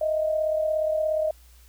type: tone pair together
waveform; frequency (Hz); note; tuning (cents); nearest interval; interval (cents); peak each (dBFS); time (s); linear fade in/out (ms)
sine; 622.3 / 659.3; D#5 / E5; 0 / 0; minor second; 100; -22 / -31; 0.01-1.31; 5
effects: added 60 Hz sine -50 dBFS peak until 1.68 s + white hiss -58 dBFS RMS until 1.68 s